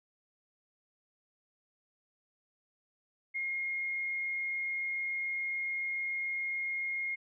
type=tone with frequency modulation; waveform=sine; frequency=2142 Hz; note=C7; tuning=40 cents sharp; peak=-32 dBFS; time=3.34-7.16 s; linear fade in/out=20 ms; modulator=27 Hz; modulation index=0.25; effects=none